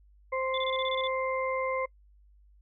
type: harmonic tone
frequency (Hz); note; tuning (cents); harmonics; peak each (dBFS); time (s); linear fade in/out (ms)
523.3; C5; 0; 1 / 2 / 4; -30 / -33 / -36; 0.32-1.86; 10
type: tone bursts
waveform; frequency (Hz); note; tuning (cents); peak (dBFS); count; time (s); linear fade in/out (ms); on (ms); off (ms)
sine; 3485; A7; -17; -32; 9; 0.54-1.073; 2; 37; 25
effects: noise-tail reverb RT60 0.1 s tail -24 dB re dry + added 50 Hz sine -56 dBFS peak until 2.61 s